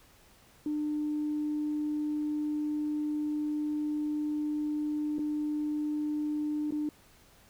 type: tone with dropouts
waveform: sine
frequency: 300 Hz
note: D4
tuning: 37 cents sharp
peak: -28 dBFS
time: 0.66-6.89 s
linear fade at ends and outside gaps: 2 ms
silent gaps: 5.184-5.191 / 6.708-6.722 s
effects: tanh soft clip ceiling -24 dBFS + pink hiss -60 dBFS RMS until 7.49 s